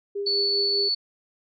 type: tone with tremolo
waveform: sine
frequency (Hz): 402.7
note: G4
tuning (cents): +47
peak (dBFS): -25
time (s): 0.15-0.89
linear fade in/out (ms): 10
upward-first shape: triangle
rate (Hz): 5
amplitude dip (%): 50
type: tone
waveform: sine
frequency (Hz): 4450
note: C#8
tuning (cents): +6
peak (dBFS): -21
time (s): 0.26-0.95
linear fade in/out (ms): 10
effects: none